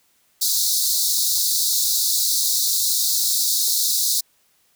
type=high-pass noise; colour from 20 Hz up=pink; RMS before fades=-20 dBFS; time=0.41-4.21 s; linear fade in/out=10 ms; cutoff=3800 Hz; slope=96 dB/octave; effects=white hiss -62 dBFS RMS until 4.75 s